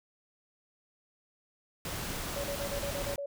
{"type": "noise", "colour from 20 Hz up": "pink", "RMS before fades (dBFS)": -37, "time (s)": [1.85, 3.16], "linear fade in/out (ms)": 2}
{"type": "tone bursts", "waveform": "sine", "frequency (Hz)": 566, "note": "C#5", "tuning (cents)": 36, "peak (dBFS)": -34, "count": 8, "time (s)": [2.36, 3.26], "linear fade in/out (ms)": 5, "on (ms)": 81, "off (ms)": 36}
{"effects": []}